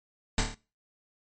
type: noise with echo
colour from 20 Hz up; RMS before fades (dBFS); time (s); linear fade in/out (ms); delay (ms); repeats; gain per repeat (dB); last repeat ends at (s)
pink; -24; 0.38-0.41; 2; 27; 5; -4; 0.545
effects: noise-tail reverb RT60 0.3 s tail -20 dB re dry + MP3 32 kbps